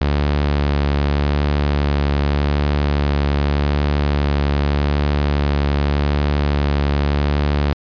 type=tone with vibrato; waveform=sawtooth; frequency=72.1 Hz; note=D2; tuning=31 cents flat; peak=-11 dBFS; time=0.01-7.73 s; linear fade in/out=0 ms; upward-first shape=triangle; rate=0.84 Hz; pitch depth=19 cents each way; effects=resampled to 11025 Hz